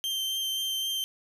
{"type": "tone with vibrato", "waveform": "40% pulse", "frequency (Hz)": 3136, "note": "G7", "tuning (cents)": 0, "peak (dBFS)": -27, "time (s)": [0.04, 1.04], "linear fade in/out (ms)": 0, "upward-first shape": "sine", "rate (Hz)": 3.8, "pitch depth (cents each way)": 11, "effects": []}